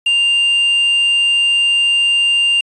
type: tone with quantisation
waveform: triangle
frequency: 2794 Hz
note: F7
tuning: in tune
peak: -9 dBFS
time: 0.06-2.61 s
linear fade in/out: 5 ms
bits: 6
effects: resampled to 22050 Hz